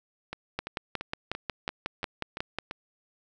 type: two click trains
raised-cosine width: 0.3 ms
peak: -19 / -14 dBFS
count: 8 / 12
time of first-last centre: 0.33-2.711 / 0.59-2.586 s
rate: 2.94 / 5.51 Hz
effects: none